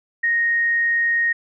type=tone; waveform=sine; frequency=1864.7 Hz; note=A#6; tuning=in tune; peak=-16 dBFS; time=0.23-1.33 s; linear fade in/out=10 ms; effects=none